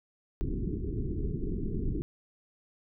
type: low-pass noise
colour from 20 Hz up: pink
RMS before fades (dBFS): -32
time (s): 0.41-2.02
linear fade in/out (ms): 0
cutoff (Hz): 420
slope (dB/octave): 96
effects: none